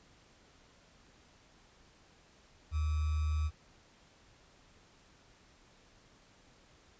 sine tone with sample-and-hold, 77 Hz, D#2, 17 cents flat, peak -29 dBFS, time 2.71-3.51 s, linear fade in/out 50 ms, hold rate 1225 Hz, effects pink hiss -63 dBFS RMS until 6.99 s + resampled to 16000 Hz

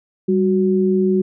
sine tone pair together, 195.77 / 370 Hz, G3 / F#4, -2 / 0 cents, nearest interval major seventh, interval 1102 cents, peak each -16 dBFS, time 0.28-1.22 s, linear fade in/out 10 ms, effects none

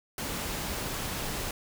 pink noise, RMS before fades -34 dBFS, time 0.18-1.51 s, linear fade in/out 2 ms, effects none

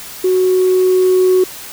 sine tone with level ramp, 370 Hz, F#4, in tune, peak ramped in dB -9 to -6 dBFS, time 0.24-1.44 s, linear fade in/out 5 ms, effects tanh soft clip ceiling -5 dBFS + white hiss -31 dBFS RMS until 1.72 s

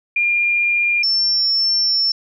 sine tone pair in turn, 2405 / 5399 Hz, D7 / E8, +41 / +41 cents, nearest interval octave + major second, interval 1400 cents, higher second, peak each -14 dBFS, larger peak neither, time 0.16-1.03 / 1.03-2.12 s, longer second, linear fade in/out 5 ms, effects none

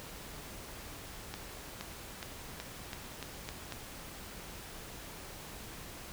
accelerating click train, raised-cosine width 0.2 ms, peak -22 dBFS, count 8, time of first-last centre 1.34-3.723 s, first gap 470 ms, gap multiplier 0.89, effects pink hiss -47 dBFS RMS until 6.12 s

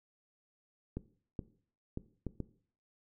clicks, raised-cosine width 3 ms, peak -24 dBFS, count 5, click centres 0.97 / 1.392 / 1.974 / 2.267 / 2.403 s, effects noise-tail reverb RT60 0.5 s tail -17 dB re dry

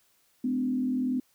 sine tone with frequency modulation, 254.1 Hz, B3, 49 cents sharp, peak -25 dBFS, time 0.44-1.2 s, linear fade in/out 5 ms, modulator 41 Hz, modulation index 0.6, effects white hiss -67 dBFS RMS until 1.34 s

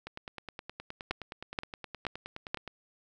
two click trains, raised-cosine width 0.3 ms, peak -24 / -14 dBFS, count 26 / 4, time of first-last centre 0.07-2.677 / 1.11-2.545 s, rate 9.59 / 2.09 Hz, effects none

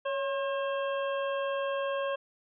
harmonic tone with a mistuned harmonic, 537 Hz, C5, 45 cents sharp, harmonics 1 / 2 / 3 / 5 / 6, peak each -30 / -36 / -40 / -44 / -46 dBFS, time 0.05-2.16 s, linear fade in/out 10 ms, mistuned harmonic 1, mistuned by +59 cents, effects none

